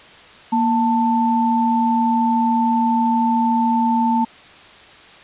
sine tone pair together, 234.9 / 887 Hz, A#3 / A5, +13 / +14 cents, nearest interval octave + major seventh, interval 2301 cents, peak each -17 dBFS, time 0.52-4.25 s, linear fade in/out 10 ms, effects white hiss -43 dBFS RMS until 5.23 s + resampled to 8000 Hz

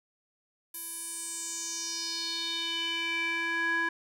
square tone with band-pass filter sweep, 333.2 Hz, E4, 19 cents sharp, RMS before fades -33 dBFS, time 0.74-3.89 s, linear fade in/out 5 ms, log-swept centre 12000 to 1500 Hz, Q 4.1, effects none

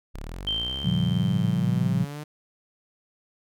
sawtooth linear sweep, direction up, 31.59 to 152 Hz, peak -30 dBFS, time 0.14-2.24 s, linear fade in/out 10 ms
sine tone with exponential decay, 3136 Hz, G7, in tune, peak -23 dBFS, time 0.47-2.18 s, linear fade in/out 5 ms, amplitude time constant 370 ms
sine chord, G half-diminished seventh, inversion first, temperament equal with one note detuned, 114.01 / 138.59 / 174.61 / 196 Hz, Bb2 / Db3 / F3 / G3, -38 / 0 / 0 / 0 cents, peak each -27 / -27 / -24 / -29 dBFS, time 0.84-2.05 s, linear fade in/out 10 ms
effects none

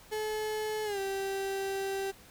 35% pulse tone with pitch glide, 430 to 389.8 Hz, A4 to G4, -40 to -10 cents, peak -30 dBFS, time 0.11-2.12 s, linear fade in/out 20 ms, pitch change -170 cents, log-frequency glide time 0.84-0.99 s, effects pink hiss -55 dBFS RMS until 2.3 s

